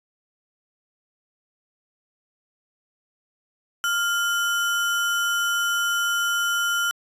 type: tone with sample-and-hold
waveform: sine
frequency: 1396.9 Hz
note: F6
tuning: in tune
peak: -20 dBFS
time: 3.84-6.91 s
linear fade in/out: 0 ms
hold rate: 4410 Hz
effects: resampled to 32000 Hz